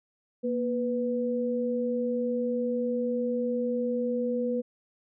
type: tone pair together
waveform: sine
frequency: 237.2 / 493.9 Hz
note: A#3 / B4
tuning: +30 / 0 cents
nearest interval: octave + minor second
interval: 1270 cents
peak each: -29 / -28 dBFS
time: 0.43-4.62 s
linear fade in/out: 20 ms
effects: none